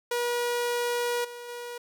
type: tone with level steps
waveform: sawtooth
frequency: 481.5 Hz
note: B4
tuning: 44 cents flat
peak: -22 / -35 / -32 dBFS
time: 0.11-1.78 s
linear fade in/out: 5 ms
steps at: 1.24 / 1.48 s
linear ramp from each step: 10 ms
effects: none